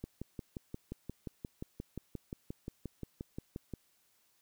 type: click train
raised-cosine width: 3 ms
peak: -27 dBFS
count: 22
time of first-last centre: 0.04-3.737 s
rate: 5.68 Hz
effects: white hiss -72 dBFS RMS until 4.41 s